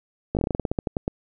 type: slowing click train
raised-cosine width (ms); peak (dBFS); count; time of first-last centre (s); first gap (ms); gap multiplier
2; -10; 15; 0.35-1.079; 18; 1.15
effects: none